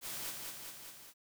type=noise with echo; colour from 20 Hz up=white; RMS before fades=-42 dBFS; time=0.01-0.34 s; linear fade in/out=50 ms; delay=200 ms; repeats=4; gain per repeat=-3 dB; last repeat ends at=1.14 s; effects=none